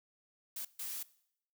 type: noise bursts at uneven times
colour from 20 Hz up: blue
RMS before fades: -41 dBFS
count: 2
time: 0.56-0.65 / 0.79-1.03 s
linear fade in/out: 5 ms
effects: noise-tail reverb RT60 0.7 s tail -20 dB re dry